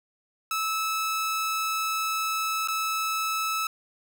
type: tone with dropouts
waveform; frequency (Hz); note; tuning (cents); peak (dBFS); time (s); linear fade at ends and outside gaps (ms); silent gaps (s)
sawtooth; 1305; E6; -18; -22; 0.51-3.67; 2; 2.675-2.684
effects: none